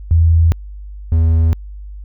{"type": "tone pair in turn", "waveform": ["sine", "triangle"], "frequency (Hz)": [82.41, 81.37], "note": ["E2", "E2"], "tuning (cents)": [0, -22], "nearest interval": "unison", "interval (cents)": 22, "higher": "first", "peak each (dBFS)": -7, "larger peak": "neither", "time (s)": [[0.11, 0.52], [1.12, 1.53]], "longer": "neither", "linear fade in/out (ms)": 0, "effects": ["added 50 Hz sine -28 dBFS peak until 2.04 s"]}